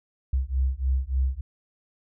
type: beating tone pair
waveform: sine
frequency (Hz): 64 / 67.4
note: C2 / C#2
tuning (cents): -38 / -48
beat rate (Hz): 3.4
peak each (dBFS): -25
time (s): 0.33-1.41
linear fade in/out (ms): 5
effects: none